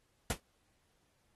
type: noise with exponential decay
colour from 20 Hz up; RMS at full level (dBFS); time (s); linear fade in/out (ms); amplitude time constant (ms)
pink; -29; 0.3-0.4; 2; 20
effects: pink hiss -75 dBFS RMS until 1.35 s + AAC 32 kbps